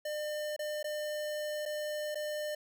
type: tone with dropouts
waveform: square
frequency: 602 Hz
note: D5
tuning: 43 cents sharp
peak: -35 dBFS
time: 0.05-2.55 s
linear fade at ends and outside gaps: 5 ms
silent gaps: 0.564-0.591 / 0.829-0.842 / 1.655-1.659 / 2.147-2.154 s
effects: none